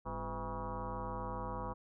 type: tone with frequency modulation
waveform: sine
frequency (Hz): 505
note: B4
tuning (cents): +39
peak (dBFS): -37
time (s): 0.05-1.74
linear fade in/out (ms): 20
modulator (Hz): 153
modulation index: 4.3
effects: none